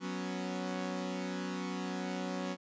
sawtooth chord, F# suspended fourth, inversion none, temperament equal, 185 / 246.9 / 277.2 Hz, F#3 / B3 / C#4, 0 / 0 / 0 cents, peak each -34 / -38 / -37 dBFS, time 0-2.57 s, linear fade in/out 50 ms, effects resampled to 16000 Hz

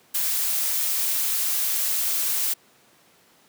blue noise, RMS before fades -24 dBFS, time 0.14-2.54 s, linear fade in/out 10 ms, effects pink hiss -57 dBFS RMS until 3.48 s + high-pass 200 Hz 12 dB/octave

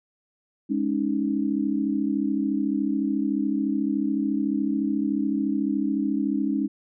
sine chord, Ab suspended fourth, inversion none, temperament equal, 207.7 / 277.2 / 311.1 Hz, Ab3 / Db4 / Eb4, 0 / 0 / 0 cents, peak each -27 / -25 / -27 dBFS, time 0.69-6.68 s, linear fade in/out 20 ms, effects none

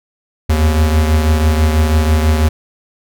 square beating tone pair, 77.1 / 83.2 Hz, D#2 / E2, -15 / +17 cents, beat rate 6.1 Hz, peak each -11 / -19 dBFS, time 0.49-2.49 s, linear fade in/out 10 ms, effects none

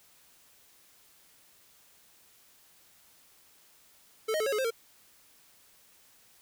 square tone with pitch steps, 439.4 / 624 / 434.8 / 548 / 424.4 / 526 / 458.5 Hz, A4 / D#5 / A4 / C#5 / G#4 / C5 / A#4, -2 / +5 / -21 / -20 / +38 / +9 / -29 cents, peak -28 dBFS, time 4.28-4.707 s, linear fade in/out 10 ms, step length 61 ms, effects white hiss -61 dBFS RMS until 6.41 s

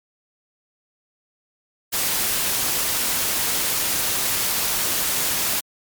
white noise, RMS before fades -22 dBFS, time 1.92-5.61 s, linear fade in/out 20 ms, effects MP3 96 kbps

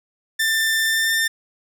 sawtooth tone with pitch glide, 1784 to 1798.5 Hz, A6 to A6, +23 to +37 cents, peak -14 dBFS, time 0.39-1.28 s, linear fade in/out 10 ms, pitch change +14 cents, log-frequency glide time 0.83-1.16 s, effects none

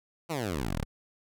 10% pulse exponential sweep, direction down, 176.3 to 30.87 Hz, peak -22 dBFS, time 0.29-0.85 s, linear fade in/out 20 ms, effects none

